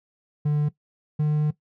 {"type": "tone pair in turn", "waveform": "triangle", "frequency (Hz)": [148.5, 150.83], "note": ["D3", "D3"], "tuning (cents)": [20, 47], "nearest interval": "unison", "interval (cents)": 27, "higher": "second", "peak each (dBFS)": -17, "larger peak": "neither", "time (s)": [[0.45, 0.69], [1.19, 1.51]], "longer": "second", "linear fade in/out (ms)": 10, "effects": ["noise-tail reverb RT60 0.1 s tail -17 dB re dry"]}